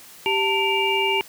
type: tone cluster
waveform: sine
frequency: 392.1 / 895 / 2325 / 2809 Hz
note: G4 / A5 / D7 / F7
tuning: 0 / +29 / -18 / +9 cents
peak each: -24 dBFS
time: 0.26-1.21 s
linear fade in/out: 0 ms
effects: white hiss -45 dBFS RMS until 1.28 s + high-pass 80 Hz 12 dB/octave